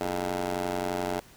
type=ring-modulated tone; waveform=15% pulse; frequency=91.5 Hz; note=F#2; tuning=19 cents flat; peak=-19 dBFS; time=0.01-1.2 s; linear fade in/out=0 ms; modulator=515 Hz; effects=pink hiss -54 dBFS RMS until 1.36 s